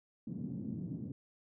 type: band-pass noise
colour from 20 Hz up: white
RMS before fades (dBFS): -41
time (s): 0.27-1.12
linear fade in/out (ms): 2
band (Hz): 130 to 230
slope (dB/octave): 24
effects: none